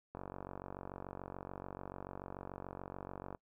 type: click train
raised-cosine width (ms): 1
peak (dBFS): -30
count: 151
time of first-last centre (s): 0.15-3.348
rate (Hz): 46.9
effects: noise-tail reverb RT60 0.1 s tail -23 dB re dry